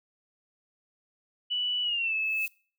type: tone with pitch glide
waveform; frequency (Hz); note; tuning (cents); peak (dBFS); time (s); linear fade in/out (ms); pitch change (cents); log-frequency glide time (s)
sine; 2960 to 2607; F#7 to E7; 0 to -20; -26; 1.5-2.47; 20; -220; 1.83-2.14
type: noise with exponential growth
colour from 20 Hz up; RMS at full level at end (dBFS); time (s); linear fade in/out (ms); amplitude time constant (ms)
violet; -38; 2.12-2.48; 2; 78
effects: noise-tail reverb RT60 0.4 s tail -20 dB re dry